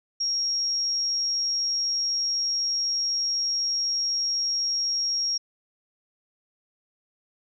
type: tone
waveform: sine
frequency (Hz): 5588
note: F8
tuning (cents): 0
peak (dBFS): -23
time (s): 0.2-5.38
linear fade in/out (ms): 10
effects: none